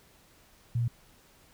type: tone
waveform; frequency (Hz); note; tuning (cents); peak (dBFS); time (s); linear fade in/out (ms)
sine; 118.5; A#2; +29; -25; 0.75-0.88; 5
effects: pink hiss -60 dBFS RMS until 1.53 s